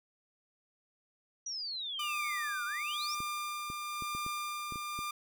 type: exponential two-way sweep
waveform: sine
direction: down then up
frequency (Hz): 5890 to 1384 to 5890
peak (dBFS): -36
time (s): 1.46-3.15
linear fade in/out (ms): 5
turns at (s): 2.65
type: tone with tremolo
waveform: sawtooth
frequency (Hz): 1197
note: D6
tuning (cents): +33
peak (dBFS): -31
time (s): 1.99-5.11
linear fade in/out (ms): 5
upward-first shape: sine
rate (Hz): 1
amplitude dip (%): 30
type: clicks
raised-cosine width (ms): 3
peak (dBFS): -32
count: 8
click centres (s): 3.204 / 3.701 / 4.023 / 4.15 / 4.264 / 4.723 / 4.758 / 4.99
effects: none